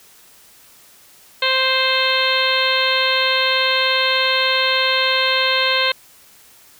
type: harmonic tone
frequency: 523.3 Hz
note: C5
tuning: in tune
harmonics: 1 / 2 / 3 / 4 / 5 / 6 / 7 / 8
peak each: -23 / -23 / -23 / -23 / -23 / -23 / -23 / -23 dBFS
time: 1.42-5.92 s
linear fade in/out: 5 ms
effects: white hiss -48 dBFS RMS until 6.79 s